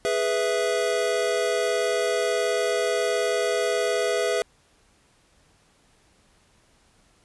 square chord, E major, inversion first, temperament equal, 415.3 / 493.9 / 659.3 Hz, G#4 / B4 / E5, 0 / 0 / 0 cents, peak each -27 dBFS, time 0.05-4.42 s, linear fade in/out 0 ms, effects pink hiss -61 dBFS RMS until 7.24 s + resampled to 24000 Hz

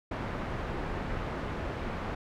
pink low-pass noise, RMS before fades -35 dBFS, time 0.11-2.15 s, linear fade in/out 5 ms, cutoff 1700 Hz, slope 12 dB/octave, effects none

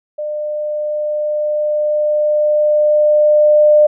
sine tone with level ramp, 601 Hz, D5, 40 cents sharp, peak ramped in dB -19 to -5 dBFS, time 0.18-3.87 s, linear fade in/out 10 ms, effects none

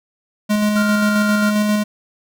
square tone with tremolo, 209.8 Hz, G#3, 18 cents sharp, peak -14 dBFS, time 0.49-1.84 s, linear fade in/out 20 ms, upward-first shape square, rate 7.5 Hz, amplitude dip 25%
triangle tone, 1400 Hz, F6, 4 cents sharp, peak -19 dBFS, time 0.76-1.51 s, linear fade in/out 10 ms
effects none

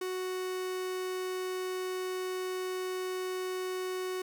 45% pulse tone, 370 Hz, F#4, in tune, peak -33 dBFS, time 0.01-4.22 s, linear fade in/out 5 ms, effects none

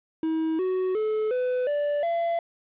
triangle tone with pitch steps, 320 / 371.9 / 432.1 / 502.1 / 583.5 / 678.1 Hz, D#4 / F#4 / A4 / B4 / D5 / E5, +49 / +9 / -31 / +29 / -11 / +49 cents, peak -21 dBFS, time 0.23-2.39 s, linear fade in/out 2 ms, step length 360 ms, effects resampled to 8000 Hz + 9-bit

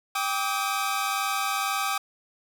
sawtooth tone cluster, 788 / 1162 / 1264 Hz, G5 / D6 / D#6, +9 / -19 / +27 cents, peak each -26 dBFS, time 0.15-1.98 s, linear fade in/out 5 ms, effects none

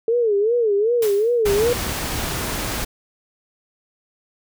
sine tone with vibrato, 440 Hz, A4, in tune, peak -15 dBFS, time 0.08-1.73 s, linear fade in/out 2 ms, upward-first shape sine, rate 2.6 Hz, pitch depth 170 cents each way
white noise with exponential decay, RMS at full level -27 dBFS, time 1.02-1.44 s, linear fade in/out 5 ms, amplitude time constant 90 ms
pink noise, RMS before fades -25 dBFS, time 1.45-2.85 s, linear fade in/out 10 ms
effects none

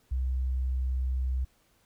sine tone, 64.3 Hz, C2, 30 cents flat, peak -26 dBFS, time 0.11-1.45 s, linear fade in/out 10 ms, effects pink hiss -67 dBFS RMS until 1.85 s

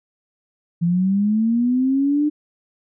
sine linear sweep, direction up, 166.8 to 302 Hz, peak -15 dBFS, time 0.81-2.3 s, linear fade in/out 20 ms, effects none

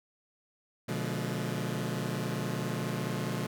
sawtooth chord, B diminished seventh, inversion none, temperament just, 123.47 / 148.16 / 177.8 / 213.4 Hz, B2 / D3 / F3 / Ab3, 0 / +16 / +31 / +47 cents, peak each -32 / -33 / -33 / -34 dBFS, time 0.88-3.47 s, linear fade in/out 10 ms, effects none

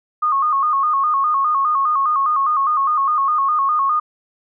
sine tone with vibrato, 1159 Hz, D6, 23 cents flat, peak -14 dBFS, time 0.22-4 s, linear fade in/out 10 ms, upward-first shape square, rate 4.9 Hz, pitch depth 97 cents each way, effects none

